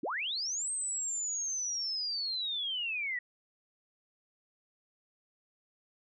sine linear two-way sweep, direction up then down, 207.7 to 8372 to 1893 Hz, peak -32 dBFS, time 0.03-3.19 s, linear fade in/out 5 ms, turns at 0.71 s, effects none

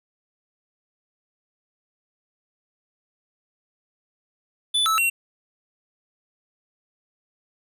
square tone with pitch steps, 3486 / 1308 / 2736 Hz, A7 / E6 / F7, -17 / -14 / -36 cents, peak -19 dBFS, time 4.74-5.1 s, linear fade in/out 10 ms, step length 120 ms, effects none

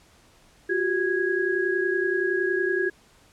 sine tone cluster, 355 / 385.7 / 1655 Hz, F4 / G4 / G#6, +28 / -28 / -6 cents, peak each -26 dBFS, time 0.69-2.9 s, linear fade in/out 10 ms, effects pink hiss -57 dBFS RMS until 3.32 s + low-pass 10000 Hz 12 dB/octave

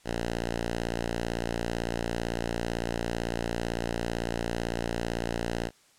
5% pulse tone, 57.9 Hz, A#1, 11 cents flat, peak -18 dBFS, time 0.04-5.71 s, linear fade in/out 50 ms, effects white hiss -61 dBFS RMS until 5.98 s + low-pass 9000 Hz 12 dB/octave

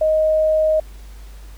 sine tone, 625 Hz, D#5, 8 cents sharp, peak -13 dBFS, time 0.01-0.8 s, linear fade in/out 5 ms, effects added 50 Hz sine -35 dBFS peak until 1.57 s + pink hiss -49 dBFS RMS until 1.57 s

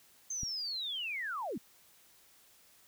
sine linear sweep, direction down, 6360 to 168.5 Hz, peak -35 dBFS, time 0.3-1.58 s, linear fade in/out 5 ms
click, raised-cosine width 5 ms, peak -29 dBFS, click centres 0.433 s
effects white hiss -63 dBFS RMS until 2.87 s

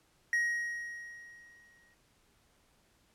triangle tone with exponential decay, 1888 Hz, A#6, 22 cents sharp, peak -24 dBFS, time 0.33-1.94 s, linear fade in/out 1 ms, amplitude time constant 350 ms, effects pink hiss -69 dBFS RMS until 3.14 s + low-pass 12000 Hz 12 dB/octave

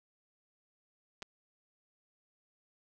clicks, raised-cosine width 0.2 ms, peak -26 dBFS, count 2, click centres 1.222 / 1.227 s, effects none

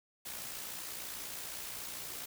white noise with amplitude modulation, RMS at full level -41 dBFS, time 0.25-2.26 s, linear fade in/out 10 ms, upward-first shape sine, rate 60 Hz, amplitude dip 45%, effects none

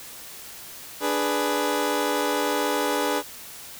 20% pulse chord, G# diminished, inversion second, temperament equal, 293.7 / 415.3 / 493.9 Hz, D4 / G#4 / B4, 0 / 0 / 0 cents, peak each -22 / -22 / -22 dBFS, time 1-3.23 s, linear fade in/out 50 ms, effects white hiss -41 dBFS RMS until 3.79 s

